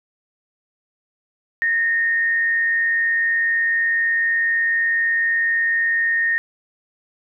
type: tone with frequency modulation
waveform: sine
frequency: 1842 Hz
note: A#6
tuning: 21 cents flat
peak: -16 dBFS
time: 1.62-6.38 s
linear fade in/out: 0 ms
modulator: 148 Hz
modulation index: 0.21
effects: none